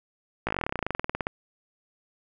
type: slowing click train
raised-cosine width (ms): 0.5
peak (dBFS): -12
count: 24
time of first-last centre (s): 0.47-1.269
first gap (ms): 17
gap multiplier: 1.06
effects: none